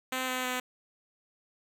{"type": "tone with pitch steps", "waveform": "5% pulse", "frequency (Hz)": [257.9, 255.1, 252.3], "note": ["C4", "C4", "B3"], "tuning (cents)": [-25, -44, 37], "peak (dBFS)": -19, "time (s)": [0.12, 0.6], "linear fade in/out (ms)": 5, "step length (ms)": 160, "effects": []}